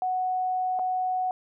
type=tone with dropouts; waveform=sine; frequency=740 Hz; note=F#5; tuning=in tune; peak=-24 dBFS; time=0.02-1.31 s; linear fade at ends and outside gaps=1 ms; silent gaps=0.79-0.794 s; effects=none